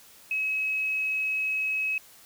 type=tone; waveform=sine; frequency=2561 Hz; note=D#7; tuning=49 cents sharp; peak=-25 dBFS; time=0.31-1.98 s; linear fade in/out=2 ms; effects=white hiss -53 dBFS RMS until 2.25 s